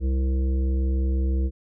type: harmonic tone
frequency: 65.8 Hz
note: C2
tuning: 10 cents sharp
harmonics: 1 / 3 / 5 / 7 / 8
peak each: -20 / -34 / -34 / -40 / -48 dBFS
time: 0-1.51 s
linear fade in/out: 50 ms
effects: none